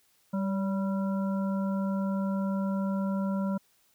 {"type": "harmonic tone with a mistuned harmonic", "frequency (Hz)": 195.5, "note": "G3", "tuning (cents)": -4, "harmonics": [1, 3, 5, 7], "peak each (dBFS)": [-27, -37, -41, -44], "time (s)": [0.33, 3.58], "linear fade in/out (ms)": 10, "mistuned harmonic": 3, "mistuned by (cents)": -42, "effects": ["white hiss -67 dBFS RMS until 3.94 s"]}